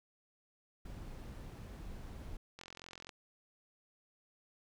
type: noise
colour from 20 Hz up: brown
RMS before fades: -47 dBFS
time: 0.85-2.37 s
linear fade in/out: 5 ms
type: click train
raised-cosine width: 0.2 ms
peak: -32 dBFS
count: 23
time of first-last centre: 2.59-3.092 s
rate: 43.8 Hz
effects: none